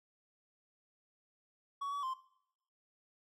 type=tone with pitch steps; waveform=triangle; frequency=1123 / 1138 / 1045 Hz; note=C#6 / C#6 / C6; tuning=+22 / +45 / -2 cents; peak=-34 dBFS; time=1.81-2.14 s; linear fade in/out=10 ms; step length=110 ms; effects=noise-tail reverb RT60 0.7 s tail -17 dB re dry